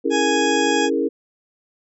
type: chord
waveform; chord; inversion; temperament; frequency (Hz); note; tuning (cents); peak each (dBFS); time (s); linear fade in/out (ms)
sine; A# half-diminished seventh; first; equal; 277.2 / 329.6 / 415.3 / 466.2; C#4 / E4 / G#4 / A#4; 0 / 0 / 0 / 0; -23; 0.04-1.09; 20
type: harmonic tone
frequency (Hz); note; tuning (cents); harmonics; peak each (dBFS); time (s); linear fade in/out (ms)
830.6; G#5; 0; 1 / 2 / 3 / 4 / 6 / 7 / 8 / 9; -23 / -25 / -29 / -27 / -34 / -35 / -36 / -32; 0.1-0.9; 50
effects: none